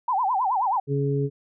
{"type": "tone with vibrato", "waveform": "sine", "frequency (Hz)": 880, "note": "A5", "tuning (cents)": 0, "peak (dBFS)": -20, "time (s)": [0.08, 0.8], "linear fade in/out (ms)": 5, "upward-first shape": "sine", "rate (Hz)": 9.4, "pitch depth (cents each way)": 270}
{"type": "harmonic tone", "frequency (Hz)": 140.3, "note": "C#3", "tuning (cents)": 21, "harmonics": [1, 2, 3], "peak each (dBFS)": [-23, -30, -26], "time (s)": [0.87, 1.3], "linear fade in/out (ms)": 50}
{"effects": []}